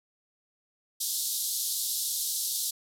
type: band-pass noise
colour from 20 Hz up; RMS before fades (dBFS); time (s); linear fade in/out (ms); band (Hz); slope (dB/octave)
white; -31; 1-2.71; 10; 3600 to 14000; 48
effects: none